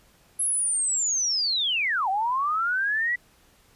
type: linear two-way sweep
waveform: sine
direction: down then up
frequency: 11020 to 740 to 1975 Hz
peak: -22 dBFS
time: 0.39-3.16 s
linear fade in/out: 10 ms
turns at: 2.09 s
effects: pink hiss -59 dBFS RMS until 3.75 s + resampled to 32000 Hz